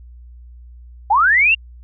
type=linear sweep; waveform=sine; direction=up; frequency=760 to 2825 Hz; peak=-10 dBFS; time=1.1-1.55 s; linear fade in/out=10 ms; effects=added 60 Hz sine -37 dBFS peak until 1.83 s